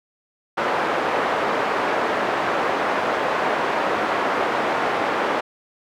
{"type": "band-pass noise", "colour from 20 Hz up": "pink", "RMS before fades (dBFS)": -22, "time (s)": [0.57, 5.41], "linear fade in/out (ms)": 10, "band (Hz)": [470, 1500], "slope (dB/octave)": 12, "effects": []}